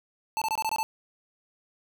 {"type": "tone bursts", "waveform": "square", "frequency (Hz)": 880, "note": "A5", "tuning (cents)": 0, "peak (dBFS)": -26, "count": 7, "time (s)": [0.37, 0.83], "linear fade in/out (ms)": 0, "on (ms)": 46, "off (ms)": 23, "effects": []}